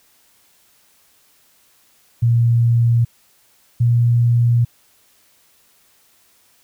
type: tone pair in turn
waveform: sine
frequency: 117.6 / 118.97 Hz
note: A#2 / A#2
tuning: +16 / +36 cents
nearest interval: unison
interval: 20 cents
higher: second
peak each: -11 dBFS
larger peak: neither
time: 2.22-3.05 / 3.8-4.65 s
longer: second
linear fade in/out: 10 ms
effects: white hiss -56 dBFS RMS until 6.63 s